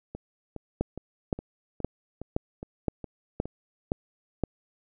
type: two click trains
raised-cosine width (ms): 2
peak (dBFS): -12 / -23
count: 8 / 9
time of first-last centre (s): 0.81-4.437 / 0.15-3.456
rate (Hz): 1.93 / 2.42
effects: none